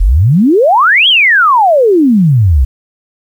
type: exponential two-way sweep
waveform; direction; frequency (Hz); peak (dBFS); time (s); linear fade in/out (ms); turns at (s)
sine; up then down; 39.03 to 3357 to 59.6; -4; 0-2.65; 10; 1.08
effects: 7-bit